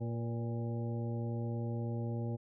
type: harmonic tone with a mistuned harmonic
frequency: 116.54 Hz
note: A#2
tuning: in tune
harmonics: 1 / 2 / 3 / 4 / 5 / 7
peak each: -35 / -41 / -45 / -47 / -49 / -52 dBFS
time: 0-2.37 s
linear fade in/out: 20 ms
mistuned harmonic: 4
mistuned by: +39 cents
effects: none